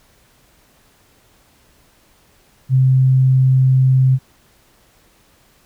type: tone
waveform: sine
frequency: 130.81 Hz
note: C3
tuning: in tune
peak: -9 dBFS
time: 2.69-4.19 s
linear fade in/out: 50 ms
effects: pink hiss -54 dBFS RMS until 5.65 s